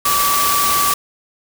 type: tone in noise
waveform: sine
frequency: 1153 Hz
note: D6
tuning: 32 cents flat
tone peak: -16 dBFS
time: 0.05-0.94 s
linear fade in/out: 5 ms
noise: white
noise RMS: -18 dBFS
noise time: 0.05-0.94 s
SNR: -1 dB
effects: none